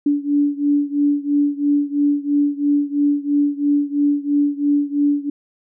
sine beating tone pair, 287.7 / 290.7 Hz, D4 / D4, -36 / -18 cents, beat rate 3 Hz, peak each -17 / -19 dBFS, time 0.06-5.3 s, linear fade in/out 5 ms, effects none

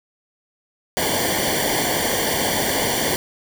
pink noise with comb filter, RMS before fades -21 dBFS, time 0.97-3.16 s, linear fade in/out 0 ms, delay 0.77 ms, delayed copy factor -0.95, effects none

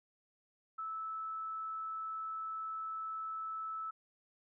sine tone, 1309 Hz, E6, 13 cents flat, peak -38 dBFS, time 0.78-3.91 s, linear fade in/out 10 ms, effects none

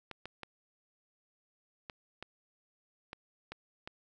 clicks, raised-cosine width 0.3 ms, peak -26 dBFS, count 8, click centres 0.113 / 0.256 / 0.433 / 1.898 / 2.226 / 3.131 / 3.52 / 3.875 s, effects none

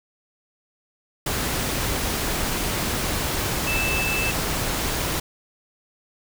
sine tone in noise, 2637 Hz, E7, in tune, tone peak -24 dBFS, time 3.67-4.31 s, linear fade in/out 5 ms, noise pink, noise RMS -25 dBFS, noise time 1.26-5.2 s, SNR -2 dB, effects none

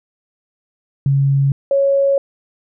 sine tone pair in turn, 138.3 / 553.2 Hz, C#3 / C#5, -4 / -4 cents, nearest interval 2 octaves, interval 2400 cents, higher second, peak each -11 dBFS, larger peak neither, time 1.06-1.52 / 1.71-2.18 s, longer second, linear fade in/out 2 ms, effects none

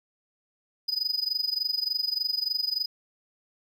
triangle tone with amplitude modulation, 4978 Hz, D#8, in tune, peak -21 dBFS, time 0.88-2.86 s, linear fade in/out 10 ms, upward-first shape sine, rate 23.4 Hz, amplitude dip 90%, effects none

